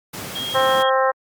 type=high-pass noise; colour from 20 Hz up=pink; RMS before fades=-32 dBFS; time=0.13-0.83 s; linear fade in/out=10 ms; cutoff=100 Hz; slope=24 dB/octave
type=tone; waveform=sine; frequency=3252 Hz; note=G#7; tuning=37 cents flat; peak=-25 dBFS; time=0.35-0.9 s; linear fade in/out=10 ms
type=harmonic tone; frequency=263.7 Hz; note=C4; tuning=14 cents sharp; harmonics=2 / 3 / 4 / 5 / 6 / 7; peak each=-18 / -22 / -21 / -24 / -28 / -28 dBFS; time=0.54-1.12 s; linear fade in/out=20 ms
effects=Opus 48 kbps